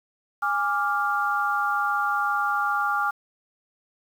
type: chord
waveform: sine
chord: D diminished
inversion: second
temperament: equal with one note detuned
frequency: 822.5 / 1174.7 / 1396.9 Hz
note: Ab5 / D6 / F6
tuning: -17 / 0 / 0 cents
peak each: -27 / -26 / -25 dBFS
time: 0.42-3.11 s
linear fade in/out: 10 ms
effects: 8-bit